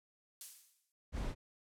violet noise with exponential decay, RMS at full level -39 dBFS, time 0.41-0.92 s, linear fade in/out 1 ms, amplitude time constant 110 ms
brown noise, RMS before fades -38 dBFS, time 1.12-1.35 s, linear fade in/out 50 ms
effects low-pass 10000 Hz 12 dB/octave

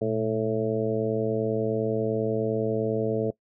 harmonic tone with a mistuned harmonic, 110 Hz, A2, in tune, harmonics 1 / 2 / 3 / 4 / 5 / 6, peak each -32 / -31 / -33 / -26 / -31 / -33 dBFS, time 0.01-3.31 s, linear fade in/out 10 ms, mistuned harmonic 1, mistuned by +110 cents, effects noise-tail reverb RT60 0.1 s tail -21 dB re dry

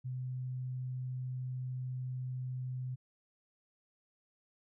sine tone, 127.6 Hz, C3, 43 cents flat, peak -36 dBFS, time 0.04-2.96 s, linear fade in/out 20 ms, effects none

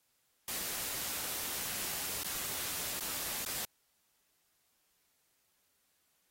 white noise with dropouts, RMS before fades -38 dBFS, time 0.48-3.65 s, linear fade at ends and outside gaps 1 ms, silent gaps 2.234-2.245 / 2.994-3.007 / 3.45-3.461 s, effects white hiss -75 dBFS RMS until 6.3 s + AAC 48 kbps

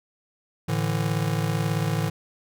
square chord, A suspended fourth, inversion none, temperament just, 110 / 146.67 / 165 Hz, A2 / D3 / E3, 0 / -2 / +2 cents, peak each -28 dBFS, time 0.68-2.1 s, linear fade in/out 10 ms, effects none

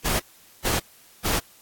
pink noise bursts, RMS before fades -23 dBFS, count 3, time 0.04-1.4 s, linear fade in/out 20 ms, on 160 ms, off 440 ms, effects white hiss -53 dBFS RMS until 1.61 s + AAC 64 kbps

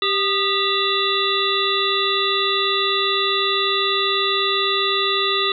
harmonic tone with a mistuned harmonic, 392 Hz, G4, in tune, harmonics 1 / 3 / 5 / 7 / 9 / 10, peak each -24 / -23 / -28 / -27 / -23 / -23 dBFS, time 0.02-5.52 s, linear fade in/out 2 ms, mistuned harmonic 3, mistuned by +74 cents, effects none

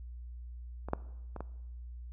clicks, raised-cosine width 1 ms, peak -26 / -15 / -27 / -25 dBFS, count 4, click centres 0.886 / 0.934 / 1.363 / 1.406 s, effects noise-tail reverb RT60 1.0 s tail -19 dB re dry + added 60 Hz sine -42 dBFS peak until 2.12 s

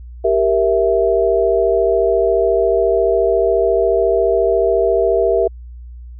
sine chord, E diminished, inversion first, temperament equal, 392 / 466.2 / 659.3 Hz, G4 / Bb4 / E5, 0 / 0 / 0 cents, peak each -16 dBFS, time 0.24-5.48 s, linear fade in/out 10 ms, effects added 60 Hz sine -31 dBFS peak until 6.19 s

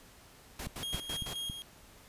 pink noise bursts, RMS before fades -41 dBFS, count 5, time 0.59-1.337 s, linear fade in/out 5 ms, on 79 ms, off 88 ms
click train, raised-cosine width 5 ms, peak -27 dBFS, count 4, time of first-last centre 0.67-1.499 s, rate 3.62 Hz
45% pulse tone with tremolo, 3259 Hz, G#7, 33 cents flat, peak -35 dBFS, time 0.83-1.62 s, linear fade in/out 0 ms, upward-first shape square, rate 3.8 Hz, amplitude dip 50%
effects pink hiss -57 dBFS RMS until 2.08 s + resampled to 32000 Hz

